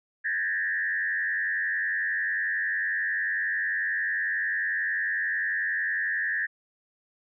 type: tone with frequency modulation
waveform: sine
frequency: 1759 Hz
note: A6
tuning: 1 cent flat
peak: -25 dBFS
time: 0.24-6.47 s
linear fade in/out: 20 ms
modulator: 91.1 Hz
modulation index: 1.4
effects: none